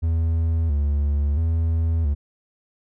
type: tone with vibrato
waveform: triangle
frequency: 76.9 Hz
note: D#2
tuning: 20 cents flat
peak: -16 dBFS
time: 0.02-2.15 s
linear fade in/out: 20 ms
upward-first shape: square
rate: 0.74 Hz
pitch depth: 110 cents each way
effects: none